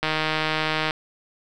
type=click train; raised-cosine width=0.3 ms; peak=-7 dBFS; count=138; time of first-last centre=0.03-0.908 s; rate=156 Hz; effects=none